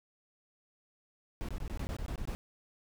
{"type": "noise bursts", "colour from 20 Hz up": "brown", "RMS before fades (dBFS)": -37, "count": 10, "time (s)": [1.41, 2.35], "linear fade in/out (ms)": 0, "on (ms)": 76, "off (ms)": 20, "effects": []}